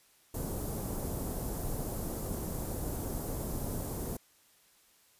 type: band-stop noise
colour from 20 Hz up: pink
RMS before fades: -36 dBFS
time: 0.34-4.17 s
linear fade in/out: 5 ms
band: 630 to 11000 Hz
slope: 12 dB/octave
effects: white hiss -65 dBFS RMS until 5.19 s + resampled to 32000 Hz